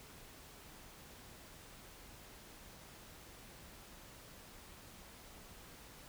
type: silence
effects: pink hiss -56 dBFS RMS until 6.08 s